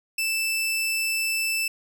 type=tone; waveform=sawtooth; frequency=2645 Hz; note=E7; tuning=5 cents sharp; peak=-20 dBFS; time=0.18-1.68 s; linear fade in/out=5 ms; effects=none